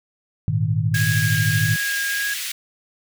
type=chord; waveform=sine; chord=Ab suspended second; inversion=none; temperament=just; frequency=103.83 / 116.8 / 155.74 Hz; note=Ab2 / Bb2 / Eb3; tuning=0 / +4 / +2 cents; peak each=-22 dBFS; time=0.48-1.76 s; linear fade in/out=0 ms
type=high-pass noise; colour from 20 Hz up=pink; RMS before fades=-28 dBFS; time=0.94-2.52 s; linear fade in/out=5 ms; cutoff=2000 Hz; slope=24 dB/octave
type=tone with vibrato; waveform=sine; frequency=1640 Hz; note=G#6; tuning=22 cents flat; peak=-22 dBFS; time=0.94-2.34 s; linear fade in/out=5 ms; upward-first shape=sine; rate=1.6 Hz; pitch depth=13 cents each way
effects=none